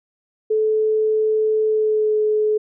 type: tone with pitch glide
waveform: sine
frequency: 433.8 to 427.3 Hz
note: A4 to G#4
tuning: -25 to +49 cents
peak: -15 dBFS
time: 0.5-2.58 s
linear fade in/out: 10 ms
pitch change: -26 cents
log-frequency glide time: 1.66-2.18 s
effects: none